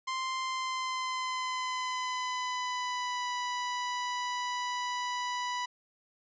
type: tone with pitch glide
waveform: sawtooth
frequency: 1045 to 986.3 Hz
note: C6 to B5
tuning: -2 to -3 cents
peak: -28 dBFS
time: 0.07-5.66 s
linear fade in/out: 10 ms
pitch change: -101 cents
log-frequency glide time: 0.39-3.3 s
effects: resampled to 16000 Hz